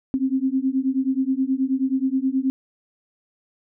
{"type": "beating tone pair", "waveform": "sine", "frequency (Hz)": [260, 269.4], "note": ["C4", "C#4"], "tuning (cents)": [-11, -49], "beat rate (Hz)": 9.4, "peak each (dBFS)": -22, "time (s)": [0.14, 2.5], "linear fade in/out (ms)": 0, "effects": []}